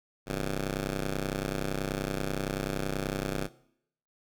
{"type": "ring-modulated tone", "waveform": "10% pulse", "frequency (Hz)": 98.3, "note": "G2", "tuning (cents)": 5, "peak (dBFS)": -19, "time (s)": [0.26, 3.49], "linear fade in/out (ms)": 50, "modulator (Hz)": 64.4, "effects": ["noise-tail reverb RT60 0.7 s tail -19 dB re dry"]}